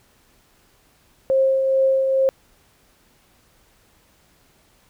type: tone with tremolo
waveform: sine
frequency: 533 Hz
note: C5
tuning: 32 cents sharp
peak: -13 dBFS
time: 1.3-2.29 s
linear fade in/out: 0 ms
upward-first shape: triangle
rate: 2.3 Hz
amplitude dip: 40%
effects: pink hiss -58 dBFS RMS until 4.89 s